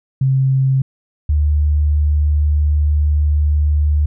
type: tone pair in turn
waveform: sine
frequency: 133.3 / 74.47 Hz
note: C3 / D2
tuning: +33 / +25 cents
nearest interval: minor seventh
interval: 1008 cents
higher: first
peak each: -11 dBFS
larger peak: neither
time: 0.21-0.82 / 1.29-4.06 s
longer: second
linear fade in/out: 5 ms
effects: none